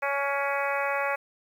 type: harmonic tone with a mistuned harmonic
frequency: 280.2 Hz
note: C#4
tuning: 19 cents sharp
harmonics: 2 / 3 / 4 / 5 / 6 / 7 / 8 / 9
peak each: -30 / -32 / -33 / -34 / -35 / -35 / -36 / -37 dBFS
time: 0.02-1.16 s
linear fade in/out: 10 ms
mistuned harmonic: 6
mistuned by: -17 cents
effects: 9-bit